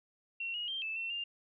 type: tone with pitch steps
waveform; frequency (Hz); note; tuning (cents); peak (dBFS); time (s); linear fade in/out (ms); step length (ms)
sine; 2728 / 2884 / 3163 / 2631 / 2700 / 2800; F7 / F#7 / G7 / E7 / E7 / F7; -41 / -45 / +15 / -4 / +41 / +4; -35; 0.4-1.24; 5; 140
effects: none